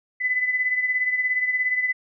sine beating tone pair, 2004 / 2021 Hz, B6 / B6, +25 / +39 cents, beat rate 17 Hz, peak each -21 / -28 dBFS, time 0.2-1.93 s, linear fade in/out 20 ms, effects none

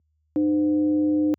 sine tone with frequency modulation, 304 Hz, D#4, 40 cents flat, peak -17 dBFS, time 0.36-1.34 s, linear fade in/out 0 ms, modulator 210 Hz, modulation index 0.44, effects added 77 Hz sine -50 dBFS peak until 1.38 s + high-pass 200 Hz 12 dB/octave

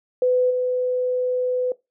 sine tone with level steps, 502 Hz, B4, 28 cents sharp, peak -15 / -19 dBFS, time 0.22-1.72 s, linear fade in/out 2 ms, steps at 0.5 s, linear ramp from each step 10 ms, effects noise-tail reverb RT60 0.2 s tail -19 dB re dry

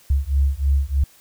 sine beating tone pair, 67.7 / 70.9 Hz, C#2 / C#2, -40 / +40 cents, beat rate 3.2 Hz, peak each -19 dBFS, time 0.1-1.04 s, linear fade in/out 5 ms, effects white hiss -52 dBFS RMS until 1.2 s

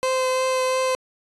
30% pulse tone with vibrato, 517 Hz, C5, 21 cents flat, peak -17 dBFS, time 0.03-0.95 s, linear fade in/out 0 ms, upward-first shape triangle, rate 2.9 Hz, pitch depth 12 cents each way, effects resampled to 24000 Hz

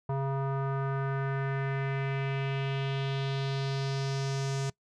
square tone with low-pass filter sweep, 136.5 Hz, C#3, 26 cents flat, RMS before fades -31 dBFS, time 0.09-4.7 s, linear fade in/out 5 ms, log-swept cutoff 950 to 6900 Hz, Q 2.4, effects noise-tail reverb RT60 0.1 s tail -22 dB re dry

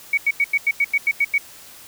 sine tone bursts, 2245 Hz, C#7, 21 cents sharp, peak -14 dBFS, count 10, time 0.13-1.381 s, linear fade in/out 5 ms, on 45 ms, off 89 ms, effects white hiss -43 dBFS RMS until 1.87 s

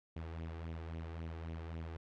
sawtooth tone with flanger, 81.9 Hz, E2, 11 cents flat, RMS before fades -44 dBFS, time 0.16-1.97 s, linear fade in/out 5 ms, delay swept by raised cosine 0.31 to 2.61 ms, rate 3.7 Hz, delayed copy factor +0.6, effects low-pass 3000 Hz 12 dB/octave

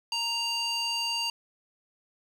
square tone with band-pass filter, 932 Hz, A#5, 1 cent flat, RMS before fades -30 dBFS, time 0.12-1.3 s, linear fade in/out 2 ms, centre 4000 Hz, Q 2.5, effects 9-bit

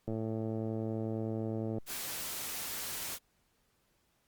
click train, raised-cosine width 2 ms, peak -24 dBFS, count 190, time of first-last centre 0.08-1.783 s, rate 111 Hz
white noise, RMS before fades -39 dBFS, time 1.86-3.19 s, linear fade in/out 50 ms
effects pink hiss -74 dBFS RMS until 4.27 s + Opus 48 kbps

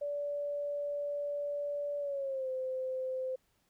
sine tone with pitch glide, 578 to 517.9 Hz, D5 to C5, -28 to -18 cents, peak -33 dBFS, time 0.01-3.36 s, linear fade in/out 10 ms, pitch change -190 cents, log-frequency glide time 1.99-2.49 s, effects pink hiss -74 dBFS RMS until 3.69 s

